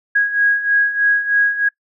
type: beating tone pair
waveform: sine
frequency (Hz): 1648 / 1651.2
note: G#6 / G#6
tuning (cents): -14 / -10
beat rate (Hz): 3.2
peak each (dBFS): -19 / -14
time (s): 0.15-1.69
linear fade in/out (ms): 10
effects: noise-tail reverb RT60 0.1 s tail -23 dB re dry

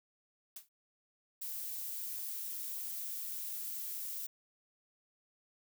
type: noise with exponential decay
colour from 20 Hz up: blue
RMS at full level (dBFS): -42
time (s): 0.56-0.69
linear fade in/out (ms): 5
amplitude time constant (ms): 28
type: noise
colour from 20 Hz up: violet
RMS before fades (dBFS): -41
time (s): 1.41-4.27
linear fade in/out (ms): 10
effects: none

